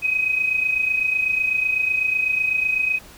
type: tone pair together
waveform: sine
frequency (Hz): 2499 / 2527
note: D#7 / D#7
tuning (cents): +7 / +26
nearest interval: unison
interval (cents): 19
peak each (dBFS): -25 / -19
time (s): 0.02-2.99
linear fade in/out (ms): 20
effects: pink hiss -45 dBFS RMS until 3.17 s